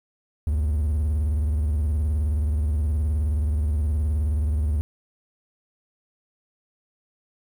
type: tone with vibrato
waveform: triangle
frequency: 75 Hz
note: D2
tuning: 37 cents sharp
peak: -18 dBFS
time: 0.47-4.81 s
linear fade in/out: 0 ms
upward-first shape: triangle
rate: 19 Hz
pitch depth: 200 cents each way
effects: 9-bit